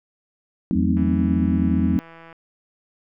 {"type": "chord", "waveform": "sine", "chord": "F# diminished seventh", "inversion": "none", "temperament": "equal", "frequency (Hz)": [185, 220, 261.6, 311.1], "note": ["F#3", "A3", "C4", "Eb4"], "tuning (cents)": [0, 0, 0, 0], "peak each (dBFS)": [-22, -23, -23, -27], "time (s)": [0.71, 1.99], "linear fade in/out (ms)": 0}
{"type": "harmonic tone", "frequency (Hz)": 84, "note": "E2", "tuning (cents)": 33, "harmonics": [1, 2, 3], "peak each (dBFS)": [-23, -29, -33], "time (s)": [0.75, 1.97], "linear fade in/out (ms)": 5}
{"type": "click train", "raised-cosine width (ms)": 0.5, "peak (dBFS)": -29, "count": 225, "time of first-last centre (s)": [0.97, 2.328], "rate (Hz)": 165}
{"effects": []}